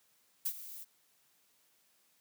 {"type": "noise with ADSR envelope", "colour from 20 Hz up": "violet", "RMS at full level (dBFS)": -32, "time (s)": [0.45, 0.85], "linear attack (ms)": 12, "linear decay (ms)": 63, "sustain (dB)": -15, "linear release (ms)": 27, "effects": ["white hiss -71 dBFS RMS until 2.2 s", "high-pass 100 Hz 12 dB/octave"]}